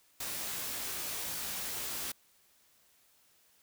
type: noise with comb filter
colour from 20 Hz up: white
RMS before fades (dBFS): -38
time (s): 0.2-2.12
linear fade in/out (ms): 5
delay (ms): 17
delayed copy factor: +0.55
effects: white hiss -67 dBFS RMS until 3.62 s